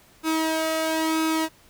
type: tone with flanger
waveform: sawtooth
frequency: 319.3 Hz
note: D#4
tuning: 45 cents sharp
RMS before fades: -24 dBFS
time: 0.23-1.49 s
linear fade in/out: 50 ms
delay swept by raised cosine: 0.79 to 1.46 ms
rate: 1 Hz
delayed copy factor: +0.6
effects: pink hiss -55 dBFS RMS until 1.69 s